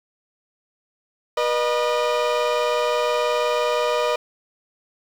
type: tone pair together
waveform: 30% pulse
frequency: 484.2 / 610 Hz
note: B4 / D#5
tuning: -34 / -34 cents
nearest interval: major third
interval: 400 cents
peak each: -19 dBFS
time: 1.37-4.16 s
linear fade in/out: 5 ms
effects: low-pass 5000 Hz 12 dB/octave + 7-bit